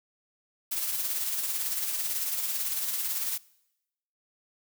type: noise with tremolo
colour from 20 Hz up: blue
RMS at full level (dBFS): -29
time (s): 0.71-3.38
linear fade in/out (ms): 10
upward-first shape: sine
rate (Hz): 18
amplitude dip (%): 40
effects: noise-tail reverb RT60 0.9 s tail -23 dB re dry